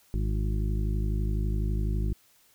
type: harmonic tone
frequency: 52 Hz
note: G#1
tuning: 3 cents sharp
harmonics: 1 / 2 / 3 / 4 / 6 / 7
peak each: -26 / -32 / -36 / -38 / -42 / -43 dBFS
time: 0.14-2.13 s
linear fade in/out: 0 ms
effects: white hiss -62 dBFS RMS until 2.54 s